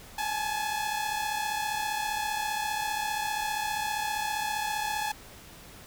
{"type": "tone pair together", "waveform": "sawtooth", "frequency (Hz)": [833, 868.1], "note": ["G#5", "A5"], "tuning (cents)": [5, -24], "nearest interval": "minor second", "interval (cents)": 71, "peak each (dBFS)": -28, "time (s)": [0.18, 5.12], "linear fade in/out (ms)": 5, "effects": ["pink hiss -49 dBFS RMS until 5.86 s"]}